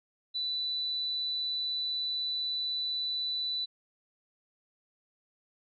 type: tone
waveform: sine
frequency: 3978 Hz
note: B7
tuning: 12 cents sharp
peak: -30 dBFS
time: 0.34-3.66 s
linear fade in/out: 20 ms
effects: none